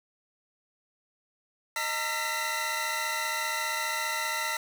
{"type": "tone cluster", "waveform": "sawtooth", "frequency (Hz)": [621, 913, 1357, 1945, 2020], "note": ["D#5", "A#5", "E6", "B6", "B6"], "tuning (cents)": [-3, -36, 50, -27, 39], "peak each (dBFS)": [-37, -31, -31, -33, -30], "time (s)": [1.76, 4.57], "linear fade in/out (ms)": 2, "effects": []}